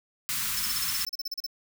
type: band-stop noise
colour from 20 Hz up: white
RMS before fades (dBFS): -30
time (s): 0.29-1.05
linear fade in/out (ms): 0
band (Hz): 240 to 1000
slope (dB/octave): 48
type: tone bursts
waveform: square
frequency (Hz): 5290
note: E8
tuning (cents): +5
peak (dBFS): -30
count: 15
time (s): 0.57-1.465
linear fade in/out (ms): 5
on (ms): 27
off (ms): 35
effects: none